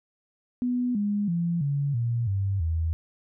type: tone with pitch steps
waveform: sine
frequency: 246.9 / 205.2 / 170.6 / 141.81 / 117.88 / 97.98 / 81.45 Hz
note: B3 / G#3 / F3 / C#3 / A#2 / G2 / E2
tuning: 0 / -21 / -40 / +40 / +20 / 0 / -20 cents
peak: -23 dBFS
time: 0.62-2.93 s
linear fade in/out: 0 ms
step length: 330 ms
effects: none